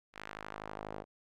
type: tone with band-pass filter sweep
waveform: sawtooth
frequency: 52.2 Hz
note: G#1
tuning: 10 cents sharp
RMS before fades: -45 dBFS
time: 0.13-1.05 s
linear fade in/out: 50 ms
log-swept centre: 2000 to 590 Hz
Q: 1.1
effects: none